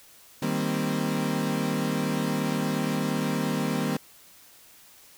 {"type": "chord", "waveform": "35% pulse", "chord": "C minor seventh", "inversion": "first", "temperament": "equal", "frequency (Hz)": [155.56, 196, 233.1, 261.6], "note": ["Eb3", "G3", "Bb3", "C4"], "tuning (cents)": [0, 0, 0, 0], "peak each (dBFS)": -29, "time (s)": [0.42, 3.97], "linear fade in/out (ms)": 5, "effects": ["white hiss -53 dBFS RMS until 5.17 s"]}